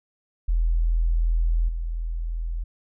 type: tone with level steps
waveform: sine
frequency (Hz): 41.41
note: E1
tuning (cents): +9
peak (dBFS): -18 / -25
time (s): 0.48-2.64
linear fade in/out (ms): 10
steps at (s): 1.68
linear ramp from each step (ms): 10
effects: none